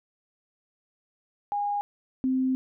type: tone pair in turn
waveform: sine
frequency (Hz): 818 / 260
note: G#5 / C4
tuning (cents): -26 / -11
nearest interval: octave + minor sixth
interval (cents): 1985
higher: first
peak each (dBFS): -25 / -22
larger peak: second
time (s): 1.52-1.81 / 2.24-2.55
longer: second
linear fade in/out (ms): 0
effects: none